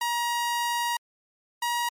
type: tone pair in turn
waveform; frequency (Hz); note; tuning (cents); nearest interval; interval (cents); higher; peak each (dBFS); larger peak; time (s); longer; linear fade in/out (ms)
sawtooth; 950 / 953.8; A#5 / A#5; +33 / +39; unison; 6; second; -21; neither; 0.01-0.97 / 1.62-1.89; first; 5
effects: MP3 64 kbps